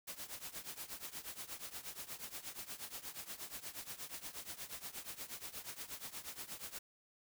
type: noise with tremolo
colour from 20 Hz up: white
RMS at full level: -44 dBFS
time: 0.07-6.79 s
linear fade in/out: 10 ms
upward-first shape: triangle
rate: 8.4 Hz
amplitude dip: 90%
effects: none